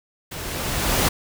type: noise with level ramp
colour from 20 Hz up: pink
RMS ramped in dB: -33 to -18 dBFS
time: 0.31-1.09 s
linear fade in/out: 10 ms
effects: none